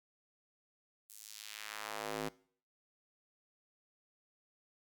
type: tone with high-pass filter sweep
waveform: square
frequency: 53.2 Hz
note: G#1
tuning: 42 cents sharp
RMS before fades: -44 dBFS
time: 1.09-2.29 s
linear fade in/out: 10 ms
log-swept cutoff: 10000 to 260 Hz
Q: 1
effects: noise-tail reverb RT60 0.5 s tail -21 dB re dry